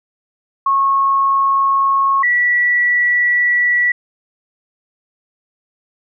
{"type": "tone pair in turn", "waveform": "sine", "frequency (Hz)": [1094, 1949.3], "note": ["C#6", "B6"], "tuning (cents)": [-23, -23], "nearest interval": "minor seventh", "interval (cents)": 1000, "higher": "second", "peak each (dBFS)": -11, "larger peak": "neither", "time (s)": [[0.66, 2.23], [2.23, 3.92]], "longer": "second", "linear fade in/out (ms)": 5, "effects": []}